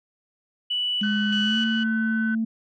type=tone with tremolo; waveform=sine; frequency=2960 Hz; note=F#7; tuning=in tune; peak=-22 dBFS; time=0.7-1.84 s; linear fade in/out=10 ms; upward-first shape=square; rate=1.6 Hz; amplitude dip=45%
type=tone with pitch glide; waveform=sine; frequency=207.7 to 223.9 Hz; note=G#3 to A3; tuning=0 to +30 cents; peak=-21 dBFS; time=1.01-2.45 s; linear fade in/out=10 ms; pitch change=+130 cents; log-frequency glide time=1.42-1.59 s
type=tone; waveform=sine; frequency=1511 Hz; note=F#6; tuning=36 cents sharp; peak=-26 dBFS; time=1.03-2.35 s; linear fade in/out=5 ms
effects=tanh soft clip ceiling -14 dBFS